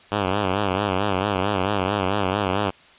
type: tone with vibrato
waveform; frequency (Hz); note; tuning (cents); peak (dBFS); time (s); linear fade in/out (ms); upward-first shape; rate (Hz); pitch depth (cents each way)
5% pulse; 98.1; G2; +2; -9; 0.11-2.71; 20; sine; 4.5; 110
effects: white hiss -50 dBFS RMS until 2.98 s + resampled to 8000 Hz